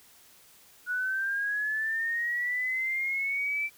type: linear sweep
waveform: sine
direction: up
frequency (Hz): 1459 to 2337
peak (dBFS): -27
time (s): 0.86-3.7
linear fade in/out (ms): 50
effects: white hiss -57 dBFS RMS until 3.77 s